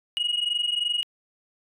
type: tone pair together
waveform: sine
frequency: 2882 / 2905 Hz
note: F#7 / F#7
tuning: -46 / -32 cents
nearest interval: unison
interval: 14 cents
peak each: -24 dBFS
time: 0.17-1.03 s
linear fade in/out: 0 ms
effects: tanh soft clip ceiling -20 dBFS